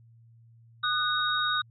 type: tone cluster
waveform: sine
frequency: 1228 / 1483 / 3761 Hz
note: D#6 / F#6 / A#7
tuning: -23 / +4 / +15 cents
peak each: -29 dBFS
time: 0.83-1.62 s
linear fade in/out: 10 ms
effects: added 115 Hz sine -53 dBFS peak until 1.7 s